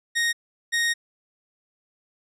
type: tone pair in turn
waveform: sawtooth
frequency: 1864.7 / 1864.7 Hz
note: A#6 / A#6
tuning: 0 / 0 cents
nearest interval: unison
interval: 0 cents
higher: neither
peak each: -17 dBFS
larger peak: neither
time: 0.15-0.33 / 0.72-0.94 s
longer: second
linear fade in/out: 20 ms
effects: low-pass 10000 Hz 12 dB/octave